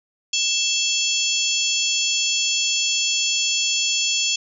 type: harmonic tone with a mistuned harmonic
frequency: 884 Hz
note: A5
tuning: 8 cents sharp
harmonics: 3 / 4 / 5 / 6 / 7 / 8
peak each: -26 / -23 / -28 / -28 / -27 / -26 dBFS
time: 0.33-4.36 s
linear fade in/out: 5 ms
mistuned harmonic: 4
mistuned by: -110 cents
effects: none